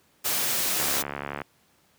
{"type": "noise", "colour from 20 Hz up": "white", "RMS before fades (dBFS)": -26, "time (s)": [0.24, 1.03], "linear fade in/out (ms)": 20}
{"type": "click train", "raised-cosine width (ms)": 0.5, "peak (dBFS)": -16, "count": 45, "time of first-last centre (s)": [0.8, 1.417], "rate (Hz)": 71.3}
{"effects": ["pink hiss -63 dBFS RMS until 1.98 s", "high-pass 100 Hz 12 dB/octave"]}